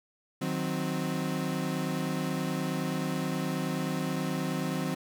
35% pulse chord, C diminished, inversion first, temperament equal, 155.56 / 185 / 261.6 Hz, Eb3 / Gb3 / C4, 0 / 0 / 0 cents, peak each -32 dBFS, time 0.41-4.95 s, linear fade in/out 10 ms, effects none

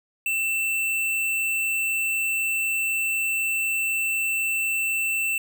square tone, 2674 Hz, E7, 24 cents sharp, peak -23 dBFS, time 0.26-5.38 s, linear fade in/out 2 ms, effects none

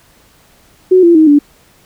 sine tone with pitch steps, 370 / 341.3 / 314.7 / 290.3 Hz, F#4 / F4 / D#4 / D4, 0 / -40 / +20 / -20 cents, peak -3 dBFS, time 0.91-1.39 s, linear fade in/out 10 ms, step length 120 ms, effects pink hiss -48 dBFS RMS until 1.85 s

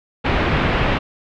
pink low-pass noise, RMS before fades -18 dBFS, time 0.24-0.99 s, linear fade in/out 20 ms, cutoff 3000 Hz, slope 24 dB/octave, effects none

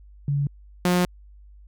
sine / sawtooth tone pair in turn, 142.1 / 178.7 Hz, C#3 / F3, +43 / +40 cents, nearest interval major third, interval 397 cents, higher second, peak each -20 / -14 dBFS, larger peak second, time 0.28-0.47 / 0.85-1.05 s, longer second, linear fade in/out 2 ms, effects added 50 Hz sine -45 dBFS peak until 1.67 s

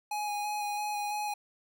square tone with vibrato, 832 Hz, G#5, 3 cents sharp, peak -32 dBFS, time 0.11-1.34 s, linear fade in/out 5 ms, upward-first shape square, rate 3 Hz, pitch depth 13 cents each way, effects none

